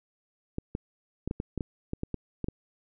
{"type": "clicks", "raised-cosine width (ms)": 3, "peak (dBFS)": -18, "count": 12, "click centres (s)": [0.584, 0.751, 1.276, 1.311, 1.401, 1.577, 1.608, 1.934, 2.034, 2.143, 2.443, 2.485], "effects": []}